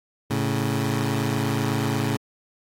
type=tone pair together; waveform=20% pulse; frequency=110 / 138.21 Hz; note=A2 / C#3; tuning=0 / -5 cents; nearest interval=major third; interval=395 cents; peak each=-20 dBFS; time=0.3-2.17 s; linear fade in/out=10 ms; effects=AAC 48 kbps